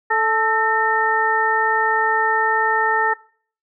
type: harmonic tone with a mistuned harmonic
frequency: 440 Hz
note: A4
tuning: in tune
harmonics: 1 / 2 / 3 / 4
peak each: -24 / -19 / -23 / -19 dBFS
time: 0.1-3.14 s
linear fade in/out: 10 ms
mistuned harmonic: 4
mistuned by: +57 cents
effects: noise-tail reverb RT60 0.5 s tail -23 dB re dry